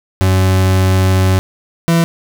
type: tone pair in turn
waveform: 40% pulse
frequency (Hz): 94.1 / 167.32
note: F#2 / E3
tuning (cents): +30 / +26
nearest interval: minor seventh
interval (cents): 996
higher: second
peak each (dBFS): -8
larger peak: neither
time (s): 0.21-1.39 / 1.88-2.04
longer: first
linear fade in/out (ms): 0
effects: none